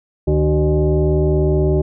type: tone with frequency modulation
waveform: sine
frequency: 153.4 Hz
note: D#3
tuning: 24 cents flat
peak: -12 dBFS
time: 0.27-1.82 s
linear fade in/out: 10 ms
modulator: 226 Hz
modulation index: 1.5
effects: none